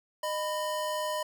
square tone pair together, 613 / 994.1 Hz, D#5 / B5, -26 / +11 cents, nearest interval minor sixth, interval 837 cents, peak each -33 / -34 dBFS, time 0.23-1.23 s, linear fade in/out 5 ms, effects none

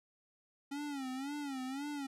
square tone with vibrato, 274.9 Hz, C#4, 14 cents flat, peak -39 dBFS, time 0.71-2.07 s, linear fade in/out 10 ms, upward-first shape sine, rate 1.9 Hz, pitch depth 120 cents each way, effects low-pass 11000 Hz 12 dB/octave

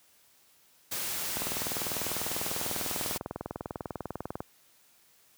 white noise, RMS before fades -34 dBFS, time 0.91-3.18 s, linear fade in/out 10 ms
click train, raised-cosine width 1 ms, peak -20 dBFS, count 62, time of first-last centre 1.37-4.405 s, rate 20.1 Hz
effects white hiss -63 dBFS RMS until 5.37 s + high-pass 60 Hz 12 dB/octave

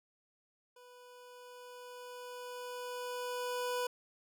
25% pulse tone with level ramp, 493.9 Hz, B4, in tune, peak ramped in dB -52 to -29 dBFS, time 0.76-3.87 s, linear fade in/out 5 ms, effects none

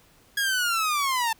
sawtooth linear sweep, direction down, 1661.2 to 880 Hz, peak -19 dBFS, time 0.37-1.33 s, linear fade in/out 5 ms, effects pink hiss -58 dBFS RMS until 1.39 s

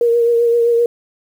sine tone with vibrato, 469.7 Hz, A#4, 13 cents sharp, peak -10 dBFS, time 0.01-0.86 s, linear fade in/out 2 ms, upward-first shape triangle, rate 7.7 Hz, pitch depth 28 cents each way, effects 7-bit

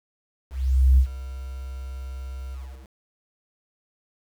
sine tone with ADSR envelope, 65.41 Hz, C2, in tune, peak -10 dBFS, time 0.5-2.91 s, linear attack 480 ms, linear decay 85 ms, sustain -21 dB, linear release 370 ms, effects tanh soft clip ceiling -9 dBFS + 8-bit

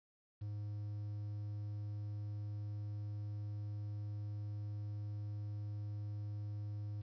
triangle tone with quantisation, 103.83 Hz, G#2, in tune, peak -38 dBFS, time 0.41-7.02 s, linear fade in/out 10 ms, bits 11, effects resampled to 11025 Hz

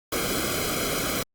pink noise with comb filter, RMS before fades -27 dBFS, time 0.12-1.23 s, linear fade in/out 5 ms, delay 1.1 ms, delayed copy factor -0.8, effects Opus 48 kbps

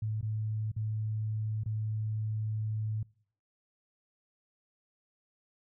sine tone with dropouts, 108.4 Hz, A2, 25 cents flat, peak -30 dBFS, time 0.02-3.03 s, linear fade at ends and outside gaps 5 ms, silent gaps 0.212-0.227 / 0.717-0.763 / 1.636-1.659 s, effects noise-tail reverb RT60 0.6 s tail -25 dB re dry

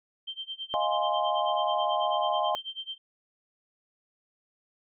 sine tone with tremolo, 3136 Hz, G7, in tune, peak -32 dBFS, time 0.27-2.98 s, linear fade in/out 10 ms, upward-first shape sine, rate 9.2 Hz, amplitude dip 95%
sine chord, F minor seventh, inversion third, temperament equal, 622.3 / 698.5 / 830.6 / 1046.5 Hz, Eb5 / F5 / Ab5 / C6, 0 / 0 / 0 / 0 cents, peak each -30 dBFS, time 0.74-2.55 s, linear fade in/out 0 ms
effects none

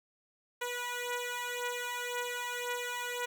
10% pulse beating tone pair, 486.6 / 488.5 Hz, B4 / B4, -26 / -19 cents, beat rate 1.9 Hz, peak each -31 / -28 dBFS, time 0.61-3.26 s, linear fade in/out 10 ms, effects none

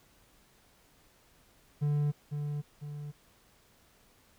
triangle tone with echo, 146.83 Hz, D3, in tune, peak -24 dBFS, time 1.81-2.12 s, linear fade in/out 20 ms, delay 500 ms, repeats 2, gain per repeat -6 dB, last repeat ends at 3.12 s, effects pink hiss -64 dBFS RMS until 4.38 s

